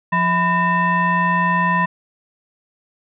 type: tone with frequency modulation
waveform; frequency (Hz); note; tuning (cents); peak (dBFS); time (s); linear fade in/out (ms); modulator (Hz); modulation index
sine; 1000; B5; +21; -14; 0.12-1.86; 10; 824; 1.1
effects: none